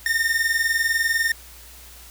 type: tone pair together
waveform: 45% pulse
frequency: 1812 / 1832 Hz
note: A#6 / A#6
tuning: -50 / -31 cents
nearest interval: unison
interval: 19 cents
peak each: -22 dBFS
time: 0.06-1.32 s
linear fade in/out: 2 ms
effects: added 60 Hz sine -46 dBFS peak until 2.1 s + white hiss -45 dBFS RMS until 2.1 s